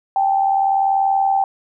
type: tone pair together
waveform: sine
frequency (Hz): 784 / 864.5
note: G5 / A5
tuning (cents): 0 / -31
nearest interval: major second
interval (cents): 169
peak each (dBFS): -14 / -23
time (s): 0.16-1.44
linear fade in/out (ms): 2
effects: none